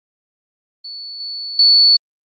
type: tone with level steps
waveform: sine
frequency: 4446 Hz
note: C#8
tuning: 4 cents sharp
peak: -28 / -24 / -7 dBFS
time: 0.84-1.97 s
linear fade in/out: 10 ms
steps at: 1.2 / 1.59 s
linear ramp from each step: 2 ms
effects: Opus 32 kbps